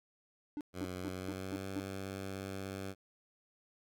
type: tone bursts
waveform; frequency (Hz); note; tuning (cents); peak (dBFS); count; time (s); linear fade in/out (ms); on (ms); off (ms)
triangle; 295; D4; +8; -35; 6; 0.57-1.798; 0; 38; 200
type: tone with pitch glide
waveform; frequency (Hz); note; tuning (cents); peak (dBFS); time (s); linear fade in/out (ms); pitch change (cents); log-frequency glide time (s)
10% pulse; 91.4 to 96.61; F#2 to G2; -21 to -25; -32; 0.73-2.95; 50; +96; 1.01-1.66
effects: none